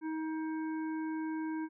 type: harmonic tone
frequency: 316.2 Hz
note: D#4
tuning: 28 cents sharp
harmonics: 1 / 3 / 5 / 7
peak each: -34 / -45 / -49 / -56 dBFS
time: 0.01-1.69 s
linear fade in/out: 50 ms
effects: none